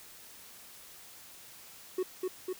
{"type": "tone with echo", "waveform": "triangle", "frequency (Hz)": 370, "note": "F#4", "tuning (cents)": 0, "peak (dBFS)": -26, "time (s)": [1.98, 2.03], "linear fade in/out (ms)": 5, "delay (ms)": 250, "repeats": 2, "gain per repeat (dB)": -2, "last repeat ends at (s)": 2.53, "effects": ["white hiss -52 dBFS RMS until 2.59 s"]}